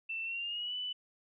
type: tone with pitch glide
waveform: sine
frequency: 2675 to 2985 Hz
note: E7 to F#7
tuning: +25 to +15 cents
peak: -35 dBFS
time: 0.09-0.93 s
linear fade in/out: 10 ms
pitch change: +190 cents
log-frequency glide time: 0.23-0.75 s
effects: none